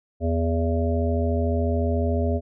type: harmonic tone with a mistuned harmonic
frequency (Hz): 82.41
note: E2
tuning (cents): 0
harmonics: 1 / 3 / 5 / 7 / 8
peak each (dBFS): -22 / -27 / -29 / -30 / -31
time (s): 0.2-2.41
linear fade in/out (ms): 50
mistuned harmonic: 8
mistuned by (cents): +30
effects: none